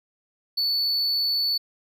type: tone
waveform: triangle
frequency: 4463 Hz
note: C#8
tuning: 11 cents sharp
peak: -20 dBFS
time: 0.57-1.58 s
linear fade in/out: 10 ms
effects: none